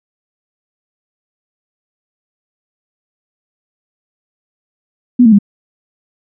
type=tone with pitch steps; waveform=sine; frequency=246 / 223 / 202.1 Hz; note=B3 / A3 / G#3; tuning=-7 / +23 / -47 cents; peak=-3 dBFS; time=5.19-5.388 s; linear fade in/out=10 ms; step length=66 ms; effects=none